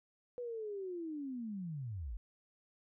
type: linear sweep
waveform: sine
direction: down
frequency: 495.7 to 43.97 Hz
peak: -39 dBFS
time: 0.38-2.17 s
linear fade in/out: 0 ms
effects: none